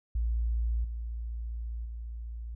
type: tone with level steps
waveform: sine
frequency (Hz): 57.4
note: A#1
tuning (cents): -26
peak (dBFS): -26 / -33 / -36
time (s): 0.15-2.55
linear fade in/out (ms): 5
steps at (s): 0.84 / 1.85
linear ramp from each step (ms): 5
effects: none